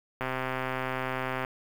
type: click train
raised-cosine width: 0.5 ms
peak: -16 dBFS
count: 162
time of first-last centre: 0.21-1.448 s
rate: 130 Hz
effects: 7-bit